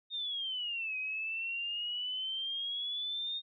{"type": "exponential two-way sweep", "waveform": "sine", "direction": "down then up", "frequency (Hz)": [3700, 2512, 3700], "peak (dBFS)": -34, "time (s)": [0.1, 3.42], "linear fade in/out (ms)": 50, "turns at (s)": 0.97, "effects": []}